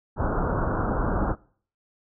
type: low-pass noise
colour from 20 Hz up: pink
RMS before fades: -25 dBFS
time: 0.16-1.36 s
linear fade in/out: 50 ms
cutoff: 1500 Hz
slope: 96 dB/octave
effects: noise-tail reverb RT60 0.5 s tail -23 dB re dry